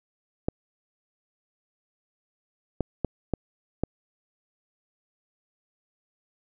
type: clicks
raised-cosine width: 2 ms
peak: -11 dBFS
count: 5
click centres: 0.485 / 2.807 / 3.047 / 3.337 / 3.836 s
effects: none